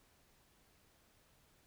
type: silence
effects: pink hiss -70 dBFS RMS until 1.66 s